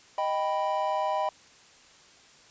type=chord; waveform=triangle; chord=Eb augmented; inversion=none; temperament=equal; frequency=622.3 / 784 / 987.8 Hz; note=Eb5 / G5 / B5; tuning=0 / 0 / 0 cents; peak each=-28 dBFS; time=0.18-1.29 s; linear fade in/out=2 ms; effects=white hiss -55 dBFS RMS until 2.5 s + resampled to 16000 Hz